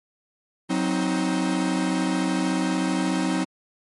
45% pulse chord, C diminished, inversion second, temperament equal with one note detuned, 185 / 261.6 / 315.1 Hz, Gb3 / C4 / Eb4, 0 / 0 / +22 cents, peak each -26 dBFS, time 0.69-3.45 s, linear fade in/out 20 ms, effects MP3 48 kbps

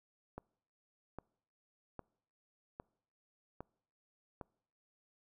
click train, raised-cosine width 1 ms, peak -30 dBFS, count 6, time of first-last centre 0.38-4.412 s, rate 1.24 Hz, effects noise-tail reverb RT60 0.7 s tail -26 dB re dry

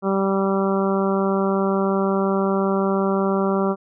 harmonic tone, 194.5 Hz, G3, 13 cents flat, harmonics 1 / 2 / 3 / 4 / 5 / 6 / 7, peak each -21 / -22 / -26 / -30 / -31 / -29 / -32 dBFS, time 0.02-3.76 s, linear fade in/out 50 ms, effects none

